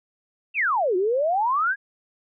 sine exponential two-way sweep, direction down then up, 2800 to 351.3 to 1680 Hz, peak -19 dBFS, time 0.54-1.76 s, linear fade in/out 50 ms, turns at 0.96 s, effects none

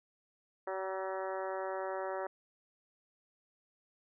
harmonic tone with a mistuned harmonic, 190 Hz, F#3, 46 cents sharp, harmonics 2 / 3 / 4 / 5 / 6 / 7 / 8 / 9 / 10, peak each -41 / -39 / -43 / -44 / -50 / -47 / -52 / -51 / -53 dBFS, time 0.67-2.27 s, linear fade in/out 5 ms, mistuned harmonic 6, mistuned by +20 cents, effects none

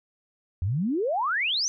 sine exponential sweep, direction up, 82.7 to 6272 Hz, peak -23 dBFS, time 0.62-1.68 s, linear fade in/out 0 ms, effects none

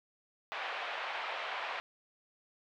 pink band-pass noise, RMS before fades -39 dBFS, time 0.52-1.8 s, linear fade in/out 0 ms, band 640 to 3200 Hz, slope 24 dB/octave, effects none

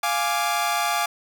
sawtooth chord, D diminished, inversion first, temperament equal, 698.5 / 830.6 / 1174.7 Hz, F5 / Ab5 / D6, 0 / 0 / 0 cents, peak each -22 dBFS, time 0.03-1.06 s, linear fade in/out 5 ms, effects 8-bit

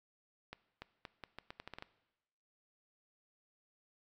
accelerating click train, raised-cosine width 0.3 ms, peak -29 dBFS, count 11, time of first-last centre 0.53-1.824 s, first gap 290 ms, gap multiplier 0.8, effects noise-tail reverb RT60 1.0 s tail -18 dB re dry

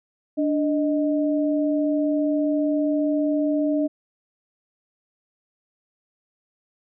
sine tone pair together, 293.9 / 621 Hz, D4 / D#5, +1 / -3 cents, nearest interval octave + minor second, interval 1296 cents, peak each -20 / -25 dBFS, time 0.37-3.88 s, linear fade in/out 20 ms, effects none

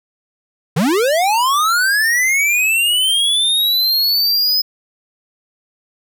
square linear sweep, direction up, 133.8 to 5090 Hz, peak -13 dBFS, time 0.76-4.62 s, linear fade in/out 10 ms, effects none

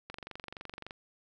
click train, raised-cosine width 0.3 ms, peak -26 dBFS, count 20, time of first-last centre 0.1-0.909 s, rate 23.5 Hz, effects none

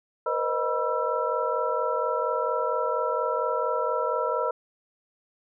sine tone cluster, 472.7 / 517 / 618 / 972 / 1335 Hz, A#4 / C5 / D#5 / B5 / E6, +24 / -21 / -12 / -28 / +22 cents, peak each -30 dBFS, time 0.26-4.51 s, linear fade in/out 5 ms, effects none

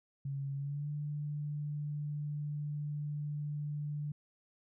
sine tone with pitch glide, 138.59 to 147.68 Hz, C#3 to D3, 0 to +10 cents, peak -35 dBFS, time 0.25-4.12 s, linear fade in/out 5 ms, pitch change +110 cents, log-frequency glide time 0.55-0.89 s, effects none

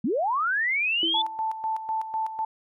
sine linear sweep, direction up, 185.3 to 3520 Hz, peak -22 dBFS, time 0.04-1.22 s, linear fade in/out 5 ms
sine tone with exponential decay, 330.1 Hz, E4, 2 cents sharp, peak -25 dBFS, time 1.03-1.38 s, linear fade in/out 1 ms, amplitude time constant 76 ms
sine tone with tremolo, 882 Hz, A5, 4 cents sharp, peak -24 dBFS, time 1.14-2.45 s, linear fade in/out 5 ms, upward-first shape square, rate 4 Hz, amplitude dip 65%
effects none

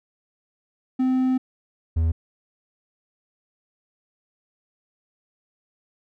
triangle tone pair in turn, 258 / 81.41 Hz, C4 / E2, -24 / -21 cents, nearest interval octave + minor sixth, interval 1997 cents, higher first, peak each -16 dBFS, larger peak neither, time 0.99-1.38 / 1.96-2.12 s, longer first, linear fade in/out 10 ms, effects none

